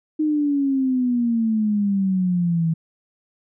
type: exponential sweep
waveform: sine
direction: down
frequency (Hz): 311.1 to 160.8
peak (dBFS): -17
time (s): 0.19-2.74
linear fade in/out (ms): 10
effects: none